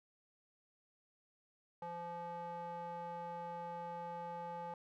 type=tone with band-pass filter; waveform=square; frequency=172.1 Hz; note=F3; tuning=25 cents flat; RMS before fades=-45 dBFS; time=1.82-4.74 s; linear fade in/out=2 ms; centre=760 Hz; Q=5.8; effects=none